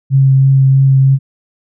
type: tone with vibrato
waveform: sine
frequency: 134.8 Hz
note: C#3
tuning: 48 cents flat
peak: -5 dBFS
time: 0.1-1.19 s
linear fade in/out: 50 ms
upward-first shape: triangle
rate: 3.1 Hz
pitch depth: 14 cents each way
effects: none